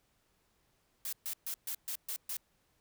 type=noise bursts; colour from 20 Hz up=blue; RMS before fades=-38 dBFS; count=7; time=1.05-2.369 s; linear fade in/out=2 ms; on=77 ms; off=130 ms; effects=pink hiss -74 dBFS RMS until 2.8 s